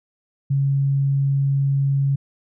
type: tone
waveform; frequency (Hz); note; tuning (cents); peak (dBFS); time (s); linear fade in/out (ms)
sine; 138.3; C#3; -4; -16; 0.5-2.16; 10
effects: none

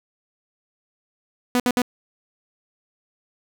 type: tone bursts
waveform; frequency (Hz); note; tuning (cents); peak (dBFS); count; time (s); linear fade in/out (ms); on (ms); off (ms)
sawtooth; 246.9; B3; 0; -13; 3; 1.55-1.818; 0; 48; 62
effects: none

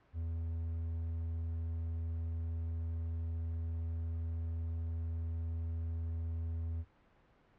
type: tone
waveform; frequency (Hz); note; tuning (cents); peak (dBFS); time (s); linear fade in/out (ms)
triangle; 82.41; E2; 0; -33; 0.13-6.85; 50
effects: pink hiss -67 dBFS RMS until 7.58 s + low-pass 2000 Hz 12 dB/octave

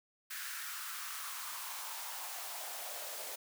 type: noise with high-pass filter sweep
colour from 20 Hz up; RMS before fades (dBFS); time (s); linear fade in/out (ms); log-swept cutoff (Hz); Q
white; -43; 0.3-3.36; 10; 1600 to 550; 3.3
effects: none

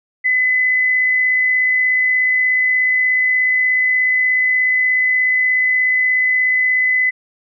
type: tone with amplitude modulation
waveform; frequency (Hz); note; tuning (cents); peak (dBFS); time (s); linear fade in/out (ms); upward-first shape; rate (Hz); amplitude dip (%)
sine; 2015; B6; +34; -11; 0.24-7.11; 20; sine; 56.7; 25
effects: none

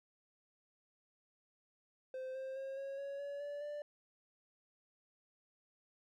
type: tone with pitch steps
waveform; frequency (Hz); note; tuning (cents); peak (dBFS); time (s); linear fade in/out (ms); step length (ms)
triangle; 519 / 528.4 / 537.9 / 547.6 / 557.5 / 567.6 / 577.9 / 588.3; C5 / C5 / C5 / C#5 / C#5 / C#5 / D5 / D5; -14 / +17 / +48 / -21 / +10 / +41 / -28 / +3; -39; 2.14-3.82; 2; 210
effects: none

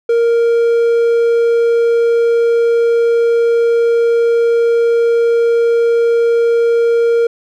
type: tone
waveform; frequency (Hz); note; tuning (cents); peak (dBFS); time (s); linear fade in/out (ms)
triangle; 466.2; A#4; 0; -7; 0.09-7.27; 5
effects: none

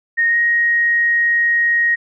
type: tone with pitch glide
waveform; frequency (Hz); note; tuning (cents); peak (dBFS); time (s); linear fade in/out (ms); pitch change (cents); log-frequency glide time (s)
sine; 1855 to 1877.6; A#6 to A#6; -9 to +12; -12; 0.17-1.96; 20; +21; 0.28-0.37
effects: none

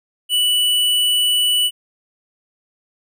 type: tone with tanh clipping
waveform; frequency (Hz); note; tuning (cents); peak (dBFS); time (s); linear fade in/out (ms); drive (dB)
sine; 2960; F#7; 0; -15; 0.29-1.71; 50; 18
effects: none

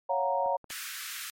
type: chord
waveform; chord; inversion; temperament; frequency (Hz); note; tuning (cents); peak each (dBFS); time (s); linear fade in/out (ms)
sine; Gb major seventh; second; equal; 554.4 / 698.5 / 740 / 932.3; Db5 / F5 / Gb5 / Bb5; 0 / 0 / 0 / 0; -30 / -33 / -33 / -29; 0.09-0.57; 10
type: clicks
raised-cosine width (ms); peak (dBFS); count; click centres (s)
1; -34; 3; 0.461 / 0.643 / 0.705
type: high-pass noise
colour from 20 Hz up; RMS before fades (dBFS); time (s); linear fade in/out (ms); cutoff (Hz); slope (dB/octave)
pink; -39; 0.7-1.3; 0; 1300; 48
effects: MP3 64 kbps

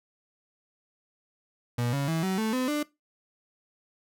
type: tone with pitch steps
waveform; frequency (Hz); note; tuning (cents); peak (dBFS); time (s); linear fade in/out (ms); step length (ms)
35% pulse; 120.5 / 140.03 / 162.72 / 189.08 / 219.7 / 255.3 / 296.7; B2 / C#3 / E3 / F#3 / A3 / C4 / D4; -42 / +18 / -22 / +38 / -2 / -42 / +18; -24; 1.78-2.83; 5; 150
effects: noise-tail reverb RT60 0.2 s tail -20 dB re dry

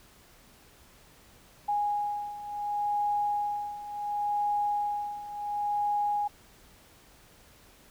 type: beating tone pair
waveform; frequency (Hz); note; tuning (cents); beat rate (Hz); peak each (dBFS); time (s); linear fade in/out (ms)
sine; 825 / 825.7; G#5 / G#5; -12 / -10; 0.7; -33 / -29; 1.68-6.28; 10
effects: pink hiss -57 dBFS RMS until 7.9 s

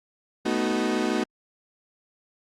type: chord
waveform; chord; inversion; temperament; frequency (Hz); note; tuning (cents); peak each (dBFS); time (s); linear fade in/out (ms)
35% pulse; B dominant seventh; third; equal with one note detuned; 220 / 246.9 / 311.1 / 373.9; A3 / B3 / D#4 / F#4; 0 / 0 / 0 / +18; -27; 0.45-1.24; 10
effects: low-pass 7000 Hz 12 dB/octave + Opus 48 kbps

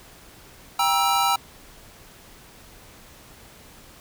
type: chord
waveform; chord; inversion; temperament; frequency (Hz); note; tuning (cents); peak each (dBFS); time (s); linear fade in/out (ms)
square; E diminished; first; just; 791.1 / 949.3 / 1318.5; G5 / Bb5 / E6; +16 / +31 / 0; -24; 0.79-1.36; 5
effects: pink hiss -48 dBFS RMS until 4 s

